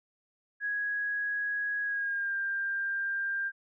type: tone with pitch glide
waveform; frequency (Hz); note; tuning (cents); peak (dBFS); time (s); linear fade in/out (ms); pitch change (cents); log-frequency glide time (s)
sine; 1661.2 to 1592.6; G#6 to G6; 0 to +27; -29; 0.6-3.52; 50; -73; 1.82-2.35
effects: none